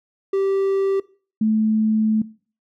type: tone pair in turn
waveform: triangle / sine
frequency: 389.9 / 217.6 Hz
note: G4 / A3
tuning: -9 / -19 cents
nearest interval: minor seventh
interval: 1010 cents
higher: first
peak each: -15 dBFS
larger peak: neither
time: 0.33-1 / 1.41-2.22 s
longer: second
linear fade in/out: 5 ms
effects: noise-tail reverb RT60 0.4 s tail -20 dB re dry